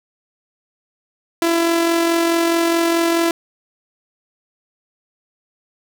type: tone with amplitude modulation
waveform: sawtooth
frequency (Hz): 335.5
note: E4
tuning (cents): +31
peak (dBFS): -9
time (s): 1.42-3.31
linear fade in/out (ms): 2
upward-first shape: sine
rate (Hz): 44.7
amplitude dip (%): 35
effects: none